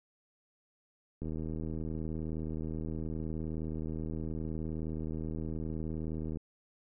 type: click train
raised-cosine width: 3 ms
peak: -26 dBFS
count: 409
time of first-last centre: 1.22-6.372 s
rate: 79.2 Hz
effects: none